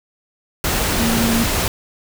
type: tone in noise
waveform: sine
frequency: 229.6 Hz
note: A#3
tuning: 26 cents flat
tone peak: -17 dBFS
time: 0.99-1.44 s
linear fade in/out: 2 ms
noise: pink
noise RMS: -19 dBFS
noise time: 0.64-1.68 s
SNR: -1 dB
effects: none